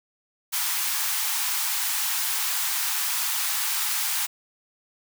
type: high-pass noise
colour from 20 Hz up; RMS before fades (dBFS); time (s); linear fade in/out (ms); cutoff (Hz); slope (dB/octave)
white; -26; 0.52-4.27; 20; 770; 96
effects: none